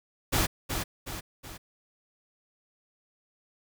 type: noise with echo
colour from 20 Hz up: pink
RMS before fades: -25 dBFS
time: 0.32-0.47 s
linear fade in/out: 20 ms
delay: 370 ms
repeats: 3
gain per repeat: -6 dB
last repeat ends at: 1.58 s
effects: none